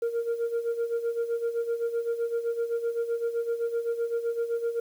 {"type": "tone with tremolo", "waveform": "sine", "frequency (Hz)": 466.2, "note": "A#4", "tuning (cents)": 0, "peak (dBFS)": -21, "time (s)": [0.02, 4.8], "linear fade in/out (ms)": 5, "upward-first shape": "sine", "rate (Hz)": 7.8, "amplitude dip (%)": 75, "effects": ["tanh soft clip ceiling -23 dBFS", "9-bit"]}